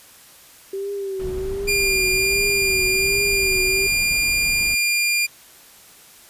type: tone with vibrato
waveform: sine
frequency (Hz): 386.8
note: G4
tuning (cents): -23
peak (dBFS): -24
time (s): 0.73-3.87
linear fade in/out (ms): 5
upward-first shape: triangle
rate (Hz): 1.3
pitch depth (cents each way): 75
type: noise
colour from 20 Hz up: brown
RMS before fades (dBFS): -32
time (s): 1.19-4.75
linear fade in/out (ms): 10
type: tone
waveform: sawtooth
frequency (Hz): 2400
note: D7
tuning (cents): +37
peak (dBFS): -14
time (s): 1.67-5.27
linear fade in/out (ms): 20
effects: white hiss -47 dBFS RMS until 6.29 s + resampled to 32000 Hz